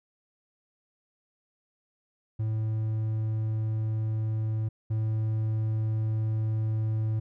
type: tone pair in turn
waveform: triangle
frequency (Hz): 109.6 / 109.6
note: A2 / A2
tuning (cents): -6 / -6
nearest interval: unison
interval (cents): 0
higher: neither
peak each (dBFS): -24 / -23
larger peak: second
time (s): 2.39-4.69 / 4.9-7.2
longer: neither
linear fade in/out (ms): 10
effects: none